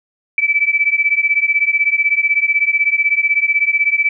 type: beating tone pair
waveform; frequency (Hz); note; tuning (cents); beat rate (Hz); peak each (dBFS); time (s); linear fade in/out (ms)
sine; 2302 / 2318; D7 / D7; -35 / -23; 16; -15; 0.38-4.09; 2
effects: none